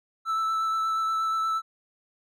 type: tone with vibrato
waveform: triangle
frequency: 1318.5 Hz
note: E6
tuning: in tune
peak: -22 dBFS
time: 0.25-1.62 s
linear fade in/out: 50 ms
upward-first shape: triangle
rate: 8.4 Hz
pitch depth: 14 cents each way
effects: none